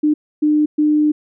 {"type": "tone bursts at uneven times", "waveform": "sine", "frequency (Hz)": 301.3, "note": "D4", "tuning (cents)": 44, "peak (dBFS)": -11, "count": 3, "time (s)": [[0.03, 0.14], [0.42, 0.66], [0.78, 1.12]], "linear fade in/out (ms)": 10, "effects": []}